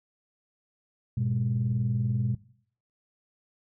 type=tone cluster; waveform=sine; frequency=101.4 / 121.7 / 203.8 Hz; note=G#2 / B2 / G#3; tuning=-41 / -25 / -32 cents; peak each=-32 / -25 / -33 dBFS; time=1.17-2.35 s; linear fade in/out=5 ms; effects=noise-tail reverb RT60 0.6 s tail -20 dB re dry + tanh soft clip ceiling -17 dBFS